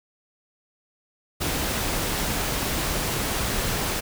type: noise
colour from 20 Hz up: pink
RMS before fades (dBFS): -26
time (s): 1.4-4.01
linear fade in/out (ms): 20
effects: none